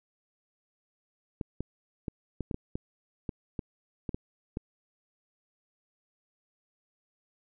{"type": "clicks", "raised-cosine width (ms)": 3, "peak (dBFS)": -20, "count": 12, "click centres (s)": [1.412, 1.606, 2.082, 2.407, 2.512, 2.544, 2.755, 3.292, 3.592, 4.092, 4.145, 4.571], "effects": []}